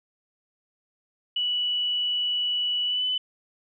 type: tone with pitch glide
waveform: sine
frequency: 2950 to 3005 Hz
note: F#7 to F#7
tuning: -6 to +26 cents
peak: -23 dBFS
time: 1.36-3.18 s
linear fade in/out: 5 ms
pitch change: +32 cents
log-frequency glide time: 2.85-3.06 s
effects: none